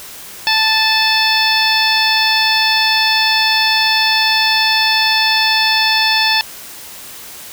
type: harmonic tone with a mistuned harmonic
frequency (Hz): 880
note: A5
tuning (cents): 0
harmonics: 1 / 2 / 3 / 4 / 5 / 6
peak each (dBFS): -18 / -18 / -18 / -18 / -18 / -18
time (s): 0.47-6.41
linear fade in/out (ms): 0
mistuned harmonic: 3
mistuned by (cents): -19
effects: white hiss -33 dBFS RMS until 7.52 s